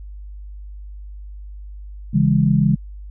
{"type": "chord", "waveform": "sine", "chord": "C# minor", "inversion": "none", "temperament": "equal with one note detuned", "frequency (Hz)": [138.59, 164.81, 204.1], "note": ["C#3", "E3", "G#3"], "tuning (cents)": [0, 0, -30], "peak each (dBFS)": -17, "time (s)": [2.13, 2.76], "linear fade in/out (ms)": 20, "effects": ["added 50 Hz sine -32 dBFS peak until 3.1 s"]}